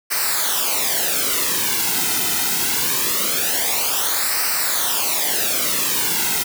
white noise with flanger, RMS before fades -20 dBFS, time 0.1-6.44 s, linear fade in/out 20 ms, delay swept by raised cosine 0.29 to 1.79 ms, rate 0.23 Hz, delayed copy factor -0.75, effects none

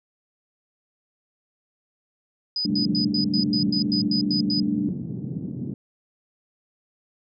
sine tone bursts, 4978 Hz, D#8, in tune, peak -23 dBFS, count 11, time 2.56-4.6 s, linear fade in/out 2 ms, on 100 ms, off 94 ms
sine chord, G suspended second, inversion none, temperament equal, 196 / 220 / 293.7 Hz, G3 / A3 / D4, 0 / 0 / 0 cents, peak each -26 dBFS, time 2.65-4.89 s, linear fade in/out 2 ms
pink band-pass noise, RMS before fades -31 dBFS, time 2.69-5.74 s, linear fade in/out 2 ms, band 140 to 270 Hz, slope 24 dB/octave
effects none

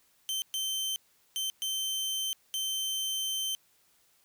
sawtooth tone bursts at uneven times, 3100 Hz, G7, 20 cents flat, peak -27 dBFS, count 5, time 0.29-0.42 / 0.54-0.96 / 1.36-1.5 / 1.62-2.33 / 2.54-3.55 s, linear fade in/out 0 ms, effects white hiss -67 dBFS RMS until 4.24 s

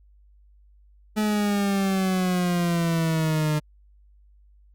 40% pulse exponential sweep, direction down, 214.9 to 150.6 Hz, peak -20 dBFS, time 1.16-3.6 s, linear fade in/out 20 ms, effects added 50 Hz sine -52 dBFS peak until 4.74 s + Opus 48 kbps

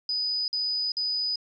sine tone bursts, 4978 Hz, D#8, in tune, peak -25 dBFS, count 3, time 0.09-1.358 s, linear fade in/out 2 ms, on 390 ms, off 49 ms, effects none

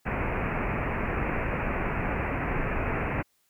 pink low-pass noise, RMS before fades -29 dBFS, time 0.05-3.23 s, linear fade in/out 20 ms, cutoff 2600 Hz, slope 96 dB/octave, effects white hiss -70 dBFS RMS until 3.49 s

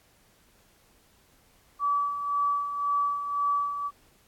sine tone with tremolo, 1149 Hz, D6, 38 cents flat, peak -22 dBFS, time 1.79-3.91 s, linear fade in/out 50 ms, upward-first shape sine, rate 1.9 Hz, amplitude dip 60%, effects pink hiss -62 dBFS RMS until 4.27 s + AAC 64 kbps

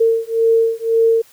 sine beating tone pair, 453.6 / 455.5 Hz, A#4 / A#4, -47 / -40 cents, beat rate 1.9 Hz, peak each -15 dBFS, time 0-1.22 s, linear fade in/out 10 ms, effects white hiss -49 dBFS RMS until 1.32 s

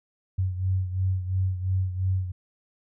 sine beating tone pair, 93 / 95.9 Hz, F#2 / G2, +9 / -37 cents, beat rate 2.9 Hz, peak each -24 / -30 dBFS, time 0.38-2.32 s, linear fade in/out 10 ms, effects none

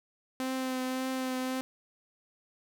sawtooth tone with vibrato, 258.9 Hz, C4, 18 cents flat, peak -27 dBFS, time 0.4-1.61 s, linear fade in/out 0 ms, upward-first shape triangle, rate 1.8 Hz, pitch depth 19 cents each way, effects none

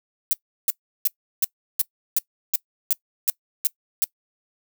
violet noise bursts, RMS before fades -19 dBFS, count 11, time 0.31-4.041 s, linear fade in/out 0 ms, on 21 ms, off 350 ms, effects noise-tail reverb RT60 0.1 s tail -22 dB re dry

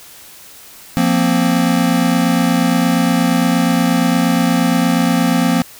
square chord, F suspended fourth, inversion none, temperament equal, 174.61 / 233.1 / 261.6 Hz, F3 / Bb3 / C4, 0 / 0 / 0 cents, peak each -17 dBFS, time 0.97-5.62 s, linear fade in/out 0 ms, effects white hiss -39 dBFS RMS until 5.79 s

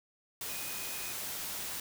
sine tone in noise, 2489 Hz, D#7, in tune, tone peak -47 dBFS, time 0.49-1.13 s, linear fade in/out 2 ms, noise white, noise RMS -39 dBFS, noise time 0.41-1.8 s, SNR -11 dB, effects none

